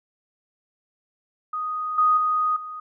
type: tone with level steps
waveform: sine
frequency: 1244.5 Hz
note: D#6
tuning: in tune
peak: -25 / -15 / -19 / -32 dBFS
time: 1.53-2.8 s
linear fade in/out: 5 ms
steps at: 1.98 / 2.17 / 2.56 s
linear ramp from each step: 5 ms
effects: none